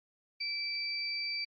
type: tone pair together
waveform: sine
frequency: 2326 / 4652 Hz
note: D7 / D8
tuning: -17 / -17 cents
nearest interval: octave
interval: 1200 cents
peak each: -37 / -35 dBFS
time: 0.4-1.45 s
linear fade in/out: 10 ms
effects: Opus 32 kbps